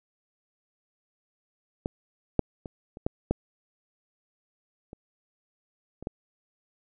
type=clicks; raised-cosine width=2 ms; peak=-15 / -7 / -24 / -28 / -12 / -10 / -28 / -27 / -17 dBFS; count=9; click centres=1.859 / 2.393 / 2.658 / 2.971 / 3.065 / 3.31 / 4.931 / 6.026 / 6.071 s; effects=none